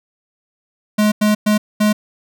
square tone bursts at uneven times, 211.1 Hz, G#3, 29 cents sharp, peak -12 dBFS, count 4, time 0.98-1.12 / 1.21-1.35 / 1.46-1.58 / 1.8-1.93 s, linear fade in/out 10 ms, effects none

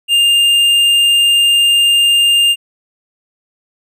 sine tone with tanh clipping, 2806 Hz, F7, 8 cents sharp, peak -9 dBFS, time 0.08-2.56 s, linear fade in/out 50 ms, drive 9 dB, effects none

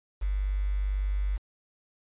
sine tone with quantisation, 49 Hz, G1, in tune, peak -25 dBFS, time 0.21-1.38 s, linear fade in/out 20 ms, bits 8, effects resampled to 8000 Hz

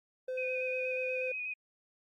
triangle tone, 513 Hz, C5, 34 cents flat, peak -32 dBFS, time 0.28-1.32 s, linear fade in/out 5 ms
sine tone with vibrato, 2496 Hz, D#7, 5 cents sharp, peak -35 dBFS, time 0.37-1.54 s, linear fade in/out 10 ms, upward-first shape square, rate 8.3 Hz, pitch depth 23 cents each way
effects Opus 48 kbps

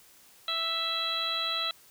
harmonic tone, 659.3 Hz, E5, in tune, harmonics 1 / 2 / 3 / 4 / 5 / 6, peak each -42 / -35 / -42 / -39 / -34 / -31 dBFS, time 0.48-1.71 s, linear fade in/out 2 ms, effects white hiss -57 dBFS RMS until 1.9 s

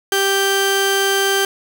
sawtooth tone pair together, 392 / 1568 Hz, G4 / G6, 0 / 0 cents, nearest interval 2 octaves, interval 2400 cents, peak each -13 dBFS, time 0.12-1.45 s, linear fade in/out 2 ms, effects none

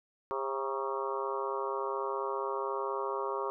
harmonic tone with a mistuned harmonic, 134.5 Hz, C3, 48 cents sharp, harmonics 3 / 4 / 5 / 6 / 7 / 8 / 9 / 10, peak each -36 / -39 / -45 / -46 / -38 / -38 / -42 / -49 dBFS, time 0.31-3.5 s, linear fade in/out 0 ms, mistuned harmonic 8, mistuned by +48 cents, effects none

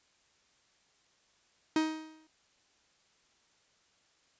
45% pulse tone with exponential decay, 314.4 Hz, D#4, 18 cents sharp, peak -24 dBFS, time 1.76-2.27 s, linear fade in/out 2 ms, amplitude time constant 110 ms, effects white hiss -69 dBFS RMS until 4.39 s + resampled to 16000 Hz

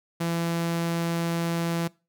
sawtooth tone, 168.3 Hz, E3, 36 cents sharp, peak -21 dBFS, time 0.2-1.88 s, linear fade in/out 10 ms, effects noise-tail reverb RT60 0.3 s tail -23 dB re dry

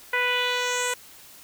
10% pulse tone with low-pass filter sweep, 493.9 Hz, B4, in tune, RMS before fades -25 dBFS, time 0.13-0.94 s, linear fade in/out 5 ms, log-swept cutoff 2000 to 9600 Hz, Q 2.6, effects white hiss -48 dBFS RMS until 1.43 s

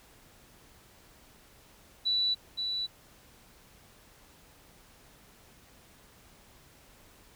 sine tone with echo, 3953 Hz, B7, 1 cent sharp, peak -25 dBFS, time 2.05-2.35 s, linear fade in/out 20 ms, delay 520 ms, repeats 1, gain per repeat -5 dB, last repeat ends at 2.87 s, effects pink hiss -58 dBFS RMS until 7.35 s

